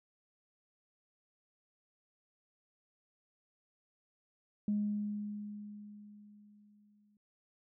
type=tone with exponential decay; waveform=sine; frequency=207.7 Hz; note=G#3; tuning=in tune; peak=-28 dBFS; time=4.68-7.17 s; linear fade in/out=2 ms; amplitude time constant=540 ms; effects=tanh soft clip ceiling -24 dBFS